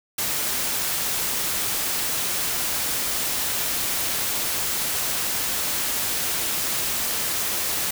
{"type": "noise", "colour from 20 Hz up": "white", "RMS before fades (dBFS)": -25, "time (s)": [0.18, 7.91], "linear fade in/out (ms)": 5, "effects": []}